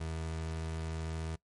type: tone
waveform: 30% pulse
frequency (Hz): 80.6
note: E2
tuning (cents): -38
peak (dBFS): -33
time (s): 0-1.36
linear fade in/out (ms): 10
effects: noise-tail reverb RT60 0.1 s tail -21 dB re dry + MP3 48 kbps